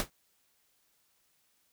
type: noise with exponential decay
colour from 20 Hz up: pink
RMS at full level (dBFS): -27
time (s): 0-0.1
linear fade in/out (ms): 0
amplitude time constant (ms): 20
effects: white hiss -72 dBFS RMS until 1.72 s